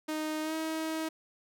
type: tone with pitch glide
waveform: sawtooth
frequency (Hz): 310 to 318.5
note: D#4 to D#4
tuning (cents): -6 to +41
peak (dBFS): -28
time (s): 0.08-1.09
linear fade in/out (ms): 10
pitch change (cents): +47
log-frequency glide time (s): 0.42-0.54
effects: none